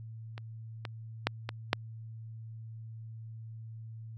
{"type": "clicks", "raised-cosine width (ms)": 0.3, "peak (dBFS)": [-27, -21, -10, -18, -8], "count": 5, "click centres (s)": [0.379, 0.852, 1.27, 1.491, 1.731], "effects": ["added 112 Hz sine -42 dBFS peak until 4.17 s"]}